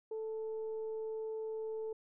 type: tone with frequency modulation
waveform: sine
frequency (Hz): 439.6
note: A4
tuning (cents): -2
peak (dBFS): -37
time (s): 0.11-1.93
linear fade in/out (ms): 5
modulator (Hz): 440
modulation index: 0.25
effects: none